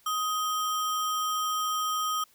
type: tone with sample-and-hold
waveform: sine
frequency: 1253 Hz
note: D#6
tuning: 12 cents sharp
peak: -26 dBFS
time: 0.06-2.24 s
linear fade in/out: 5 ms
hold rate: 4410 Hz
effects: white hiss -62 dBFS RMS until 2.34 s